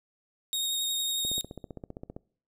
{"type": "tone with vibrato", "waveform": "sawtooth", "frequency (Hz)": 3729, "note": "A#7", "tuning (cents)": 0, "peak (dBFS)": -25, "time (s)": [0.53, 1.41], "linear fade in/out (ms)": 0, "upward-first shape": "sine", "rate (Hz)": 11, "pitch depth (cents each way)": 18}
{"type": "click train", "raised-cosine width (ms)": 2, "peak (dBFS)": -26, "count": 15, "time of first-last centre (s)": [1.25, 2.165], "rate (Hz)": 15.3}
{"effects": ["noise-tail reverb RT60 0.5 s tail -23 dB re dry"]}